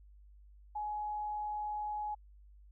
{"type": "tone", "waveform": "sine", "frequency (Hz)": 841, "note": "G#5", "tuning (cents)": 22, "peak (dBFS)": -35, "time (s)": [0.75, 2.15], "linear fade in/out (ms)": 10, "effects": ["added 50 Hz sine -55 dBFS peak until 2.71 s"]}